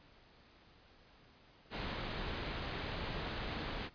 pink low-pass noise, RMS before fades -41 dBFS, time 1.7-3.9 s, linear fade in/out 50 ms, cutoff 4500 Hz, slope 48 dB/octave, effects pink hiss -63 dBFS RMS until 3.94 s + resampled to 11025 Hz

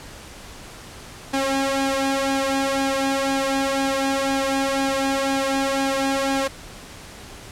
sawtooth tone with flanger, 271.5 Hz, C#4, 36 cents flat, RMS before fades -22 dBFS, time 1.33-6.48 s, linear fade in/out 10 ms, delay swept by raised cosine 1.2 to 2.5 ms, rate 2 Hz, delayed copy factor +0.8, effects pink hiss -40 dBFS RMS until 7.51 s + low-pass 10000 Hz 12 dB/octave

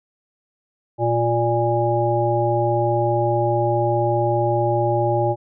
harmonic tone, 117.6 Hz, A#2, 16 cents sharp, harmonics 1 / 3 / 5 / 7, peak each -22 / -22 / -22 / -22 dBFS, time 0.98-5.36 s, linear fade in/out 50 ms, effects none

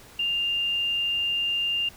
sine tone with frequency modulation, 2800 Hz, F7, 4 cents sharp, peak -23 dBFS, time 0.19-1.89 s, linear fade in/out 5 ms, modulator 72.2 Hz, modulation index 0.23, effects pink hiss -49 dBFS RMS until 1.96 s

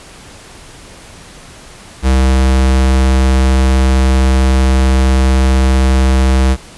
square tone, 65.4 Hz, C2, in tune, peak -8 dBFS, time 2.02-6.57 s, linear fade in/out 50 ms, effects pink hiss -36 dBFS RMS until 6.77 s + resampled to 24000 Hz

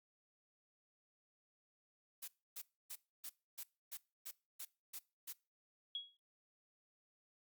blue noise bursts, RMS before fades -47 dBFS, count 10, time 2.22-5.33 s, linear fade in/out 10 ms, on 59 ms, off 280 ms
sine tone with exponential decay, 3322 Hz, G#7, in tune, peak -37 dBFS, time 5.95-6.17 s, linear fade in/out 2 ms, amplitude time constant 46 ms
effects noise-tail reverb RT60 0.3 s tail -22 dB re dry + Opus 48 kbps

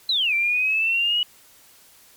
sine exponential two-way sweep, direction down then up, 4151 to 2335 to 2937 Hz, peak -18 dBFS, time 0.09-1.23 s, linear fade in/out 2 ms, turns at 0.34 s, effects white hiss -52 dBFS RMS until 2.16 s + MP3 96 kbps

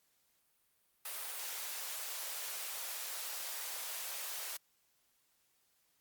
white high-pass noise, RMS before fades -42 dBFS, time 1.05-4.57 s, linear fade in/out 5 ms, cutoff 500 Hz, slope 24 dB/octave, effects white hiss -75 dBFS RMS until 6 s + Opus 48 kbps

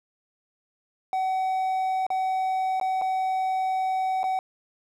triangle tone with dropouts, 755 Hz, F#5, 35 cents sharp, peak -21 dBFS, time 1.13-4.39 s, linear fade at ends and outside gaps 1 ms, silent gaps 2.066-2.103 / 2.799-2.812 / 3.014-3.019 / 4.232-4.24 s, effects none

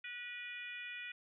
harmonic tone with a mistuned harmonic, 490 Hz, B4, 14 cents flat, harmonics 3 / 4 / 5 / 6 / 7, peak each -51 / -48 / -46 / -54 / -56 dBFS, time 0.04-1.12 s, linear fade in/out 5 ms, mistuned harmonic 4, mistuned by -24 cents, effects none

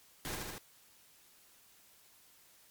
pink noise with echo, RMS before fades -40 dBFS, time 0.25-0.35 s, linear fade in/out 0 ms, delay 77 ms, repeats 3, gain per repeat -2 dB, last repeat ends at 0.581 s, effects white hiss -63 dBFS RMS until 2.7 s + MP3 96 kbps

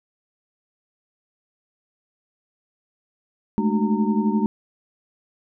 sine tone cluster, 209 / 220.5 / 301.4 / 375.4 / 918 Hz, G#3 / A3 / D4 / F#4 / A#5, +11 / +4 / +45 / +25 / -27 cents, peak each -21 / -22 / -28 / -29 / -30 dBFS, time 3.58-4.46 s, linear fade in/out 0 ms, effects none

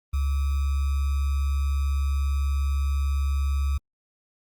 sine tone with sample-and-hold, 69.6 Hz, C#2, 8 cents sharp, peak -21 dBFS, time 0.13-3.78 s, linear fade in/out 10 ms, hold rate 1225 Hz, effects Opus 32 kbps

